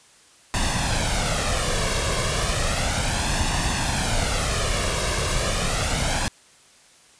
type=noise with flanger; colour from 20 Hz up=pink; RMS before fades=-23 dBFS; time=0.54-6.28 s; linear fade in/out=0 ms; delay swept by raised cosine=1.1 to 1.83 ms; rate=0.33 Hz; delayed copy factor=+0.6; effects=white hiss -53 dBFS RMS until 7.19 s + resampled to 22050 Hz